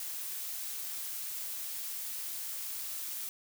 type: noise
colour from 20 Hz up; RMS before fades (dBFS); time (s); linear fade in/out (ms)
blue; -39; 0-3.29; 2
effects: none